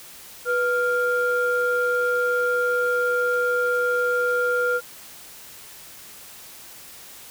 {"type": "tone pair together", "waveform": "sine", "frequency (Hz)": [491.4, 1398.7], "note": ["B4", "F6"], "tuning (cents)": [-9, 2], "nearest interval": "octave + tritone", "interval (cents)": 1811, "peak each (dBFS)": -21, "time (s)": [0.45, 4.81], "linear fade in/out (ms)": 50, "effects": ["tanh soft clip ceiling -13 dBFS", "white hiss -43 dBFS RMS until 7.3 s"]}